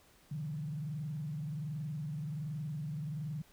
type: tone with frequency modulation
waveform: sine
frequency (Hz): 150.5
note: D3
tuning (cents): +43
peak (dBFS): -36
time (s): 0.31-3.42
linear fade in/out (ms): 5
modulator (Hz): 21.3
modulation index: 0.73
effects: pink hiss -64 dBFS RMS until 3.52 s